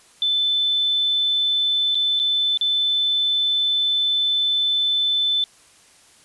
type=tone with dropouts; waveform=sine; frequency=3520 Hz; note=A7; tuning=in tune; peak=-17 dBFS; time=0.22-5.44 s; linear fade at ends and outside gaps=1 ms; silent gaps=1.947-1.953 / 2.193-2.198 / 2.574-2.611 s; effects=white hiss -52 dBFS RMS until 6.24 s + resampled to 24000 Hz